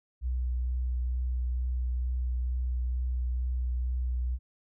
sine tone with vibrato, 62 Hz, B1, 7 cents sharp, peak -27 dBFS, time 0.21-4.39 s, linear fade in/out 50 ms, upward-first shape triangle, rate 2.2 Hz, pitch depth 17 cents each way, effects none

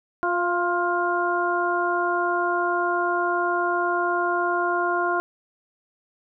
harmonic tone with a mistuned harmonic, 352.3 Hz, F4, 15 cents sharp, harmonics 1 / 2 / 3 / 4, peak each -26 / -26 / -26 / -26 dBFS, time 0.23-5.2 s, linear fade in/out 0 ms, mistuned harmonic 2, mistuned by -26 cents, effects none

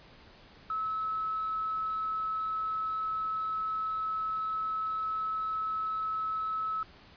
sine tone with quantisation, 1297 Hz, E6, 28 cents flat, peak -30 dBFS, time 0.7-6.83 s, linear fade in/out 2 ms, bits 8, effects pink hiss -55 dBFS RMS until 7.16 s + resampled to 11025 Hz

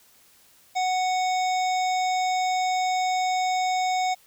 harmonic tone, 740 Hz, F#5, in tune, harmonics 1 / 3 / 5 / 7 / 9 / 10, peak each -22 / -32 / -36 / -39 / -41 / -42 dBFS, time 0.75-4.15 s, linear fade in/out 20 ms, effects white hiss -57 dBFS RMS until 4.26 s

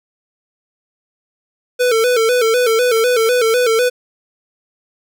square tone with vibrato, 471.7 Hz, A#4, 20 cents sharp, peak -12 dBFS, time 1.79-3.9 s, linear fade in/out 20 ms, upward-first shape square, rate 4 Hz, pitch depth 88 cents each way, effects 9-bit

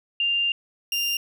sine / 30% pulse tone pair in turn, 2794 / 2794 Hz, F7 / F7, 0 / 0 cents, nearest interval unison, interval 0 cents, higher neither, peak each -20 dBFS, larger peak neither, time 0.2-0.52 / 0.92-1.17 s, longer first, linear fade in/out 2 ms, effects none

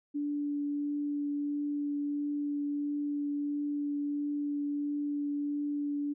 sine tone with vibrato, 290 Hz, D4, 22 cents flat, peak -30 dBFS, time 0.14-6.14 s, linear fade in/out 20 ms, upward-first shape triangle, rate 1.5 Hz, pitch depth 9 cents each way, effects none

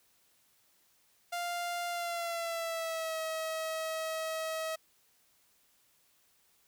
sawtooth tone with pitch glide, 698 to 640.1 Hz, F5 to D#5, -1 to +49 cents, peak -30 dBFS, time 1.32-4.76 s, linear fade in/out 10 ms, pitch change -150 cents, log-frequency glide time 1.89-3.19 s, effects white hiss -69 dBFS RMS until 6.67 s

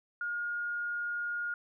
sine tone, 1426 Hz, F6, 36 cents sharp, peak -32 dBFS, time 0.21-1.54 s, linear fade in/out 2 ms, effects none

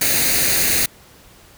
white noise with comb filter, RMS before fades -17 dBFS, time 0.01-0.86 s, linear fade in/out 5 ms, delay 0.46 ms, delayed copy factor +0.6, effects pink hiss -47 dBFS RMS until 1.57 s

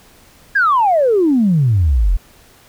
sine exponential sweep, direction down, 1686 to 38.89 Hz, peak -9 dBFS, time 0.55-2.17 s, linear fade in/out 10 ms, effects tanh soft clip ceiling -5 dBFS + pink hiss -47 dBFS RMS until 2.68 s

